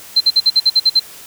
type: tone bursts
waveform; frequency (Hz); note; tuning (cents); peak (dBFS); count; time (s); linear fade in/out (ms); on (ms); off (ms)
sine; 4113; C8; -30; -7; 9; 0.16-0.998; 10; 46; 53
effects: white hiss -37 dBFS RMS until 1.26 s